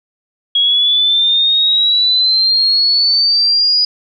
sine exponential sweep, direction up, 3303 to 4935 Hz, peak -9 dBFS, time 0.55-3.85 s, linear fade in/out 5 ms, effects none

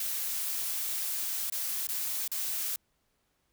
blue noise with dropouts, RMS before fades -33 dBFS, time 0-2.76 s, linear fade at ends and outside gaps 2 ms, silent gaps 1.5-1.522 / 1.871-1.888 / 2.278-2.316 s, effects pink hiss -75 dBFS RMS until 3.52 s

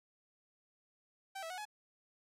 sawtooth tone with pitch steps, 775 / 653 / 735 / 844 Hz, G5 / E5 / F#5 / G#5, -20 / -17 / -12 / +28 cents, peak -38 dBFS, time 1.35-1.654 s, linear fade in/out 10 ms, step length 76 ms, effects low-pass 12000 Hz 12 dB/octave

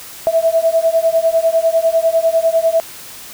sine beating tone pair, 652 / 662 Hz, E5 / E5, -19 / +7 cents, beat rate 10 Hz, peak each -14 dBFS, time 0.27-2.8 s, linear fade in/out 0 ms, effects white hiss -34 dBFS RMS until 3.33 s

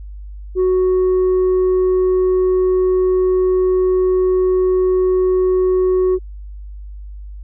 sine tone, 370 Hz, F#4, in tune, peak -9 dBFS, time 0.55-6.19 s, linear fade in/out 50 ms, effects tanh soft clip ceiling -11 dBFS + added 50 Hz sine -29 dBFS peak until 7.43 s

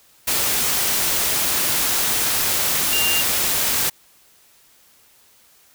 sine tone in noise, 2794 Hz, F7, in tune, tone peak -20 dBFS, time 2.92-3.22 s, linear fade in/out 10 ms, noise white, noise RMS -20 dBFS, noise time 0.27-3.9 s, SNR -3 dB, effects white hiss -54 dBFS RMS until 5.74 s

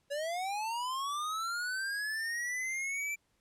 square linear sweep, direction up, 557 to 2349 Hz, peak -34 dBFS, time 0.1-3.16 s, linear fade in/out 20 ms, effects pink hiss -75 dBFS RMS until 3.4 s + low-pass 11000 Hz 12 dB/octave

